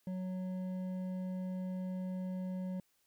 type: tone with hard clipping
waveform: sine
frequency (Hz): 184.8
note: F#3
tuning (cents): -2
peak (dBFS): -38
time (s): 0.07-2.8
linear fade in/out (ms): 2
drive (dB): 7
effects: white hiss -75 dBFS RMS until 3.06 s